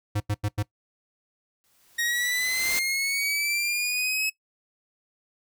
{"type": "tone bursts", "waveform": "square", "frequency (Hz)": 103.83, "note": "G#2", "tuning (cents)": 0, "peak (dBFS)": -24, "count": 4, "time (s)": [0.15, 0.629], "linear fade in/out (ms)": 10, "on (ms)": 53, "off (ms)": 89}
{"type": "noise with exponential growth", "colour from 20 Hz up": "white", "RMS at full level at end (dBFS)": -28, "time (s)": [1.64, 2.79], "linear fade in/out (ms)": 0, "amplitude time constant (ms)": 250}
{"type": "linear sweep", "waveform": "sawtooth", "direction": "up", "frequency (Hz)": [1870, 2580], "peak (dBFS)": -21, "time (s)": [1.98, 4.3], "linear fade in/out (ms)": 10}
{"effects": ["noise-tail reverb RT60 0.1 s tail -20 dB re dry"]}